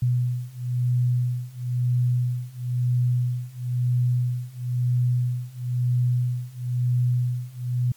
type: beating tone pair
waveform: sine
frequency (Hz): 122.9 / 123.9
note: B2 / B2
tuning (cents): -8 / +6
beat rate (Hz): 1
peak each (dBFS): -24 / -23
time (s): 0.02-7.92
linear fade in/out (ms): 5
effects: white hiss -56 dBFS RMS until 7.96 s + MP3 96 kbps